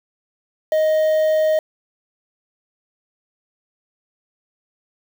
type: tone with quantisation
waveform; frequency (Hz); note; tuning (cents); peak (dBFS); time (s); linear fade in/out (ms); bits
triangle; 624; D#5; +5; -12; 0.72-1.59; 2; 6
effects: none